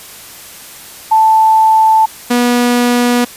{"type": "tone pair in turn", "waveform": ["sine", "sawtooth"], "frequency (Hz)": [880, 242.9], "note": ["A5", "B3"], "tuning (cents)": [0, -29], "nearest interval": "octave + minor seventh", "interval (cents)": 2229, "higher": "first", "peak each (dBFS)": -5, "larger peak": "neither", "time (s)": [[1.11, 2.06], [2.3, 3.25]], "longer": "neither", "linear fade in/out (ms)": 10, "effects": ["white hiss -33 dBFS RMS until 3.36 s", "resampled to 32000 Hz"]}